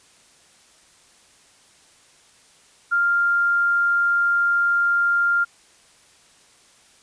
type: tone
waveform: sine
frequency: 1396.9 Hz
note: F6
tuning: in tune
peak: -16 dBFS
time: 2.91-5.45 s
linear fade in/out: 20 ms
effects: white hiss -54 dBFS RMS until 7.02 s + resampled to 22050 Hz